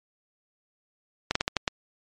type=slowing click train; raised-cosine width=0.2 ms; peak=-6 dBFS; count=6; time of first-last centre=1.31-1.678 s; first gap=44 ms; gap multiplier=1.26; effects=low-pass 7000 Hz 12 dB/octave + MP3 64 kbps